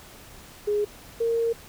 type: tone pair in turn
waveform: sine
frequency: 415.3 / 461.5 Hz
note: G#4 / A#4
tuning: 0 / -17 cents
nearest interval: major second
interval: 183 cents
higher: second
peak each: -21 dBFS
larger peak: neither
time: 0.67-0.85 / 1.2-1.53 s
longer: second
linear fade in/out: 10 ms
effects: pink hiss -47 dBFS RMS until 1.68 s